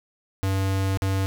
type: tone with dropouts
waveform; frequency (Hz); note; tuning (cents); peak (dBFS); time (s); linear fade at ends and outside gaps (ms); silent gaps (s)
square; 96.4; G2; -28; -22; 0.43-1.26; 0; 0.973-1.021
effects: none